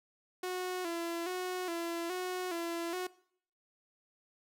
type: tone with vibrato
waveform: sawtooth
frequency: 351.5 Hz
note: F4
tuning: 11 cents sharp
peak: -31 dBFS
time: 0.43-3.07 s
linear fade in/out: 5 ms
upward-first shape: square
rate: 1.2 Hz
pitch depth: 69 cents each way
effects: noise-tail reverb RT60 0.6 s tail -20 dB re dry